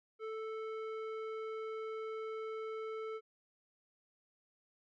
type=tone with low-pass filter; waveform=square; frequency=440 Hz; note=A4; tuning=in tune; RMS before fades=-42 dBFS; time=0.19-3.21 s; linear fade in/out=50 ms; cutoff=1800 Hz; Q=1.1; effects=none